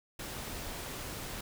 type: noise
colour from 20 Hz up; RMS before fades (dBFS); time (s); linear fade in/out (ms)
pink; -41; 0.19-1.41; 5
effects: none